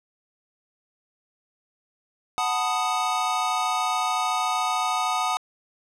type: chord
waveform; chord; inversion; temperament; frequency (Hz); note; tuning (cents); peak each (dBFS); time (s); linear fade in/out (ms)
square; B dominant seventh; second; equal; 740 / 880 / 987.8 / 1244.5; F#5 / A5 / B5 / D#6; 0 / 0 / 0 / 0; -28 / -30 / -33 / -27; 2.38-5.37; 0
effects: low-pass 9000 Hz 12 dB/octave